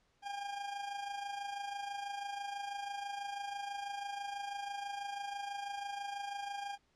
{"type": "tone with amplitude modulation", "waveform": "40% pulse", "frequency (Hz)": 805, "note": "G5", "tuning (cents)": 46, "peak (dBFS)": -36, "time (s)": [0.22, 6.78], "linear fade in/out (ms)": 50, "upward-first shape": "sine", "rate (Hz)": 26.1, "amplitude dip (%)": 55, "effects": ["pink hiss -74 dBFS RMS until 6.95 s", "low-pass 6000 Hz 12 dB/octave"]}